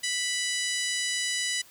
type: harmonic tone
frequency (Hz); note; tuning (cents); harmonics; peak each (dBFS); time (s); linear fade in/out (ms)
988; B5; 0; 2 / 3 / 4 / 5 / 6 / 7 / 8 / 9 / 10; -32 / -34 / -35 / -36 / -37 / -37 / -38 / -39 / -39; 0.03-1.62; 10
effects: white hiss -54 dBFS RMS until 1.7 s